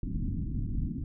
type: low-pass noise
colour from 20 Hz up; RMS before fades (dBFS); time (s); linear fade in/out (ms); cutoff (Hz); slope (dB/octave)
pink; -32; 0.03-1.04; 2; 280; 48
effects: none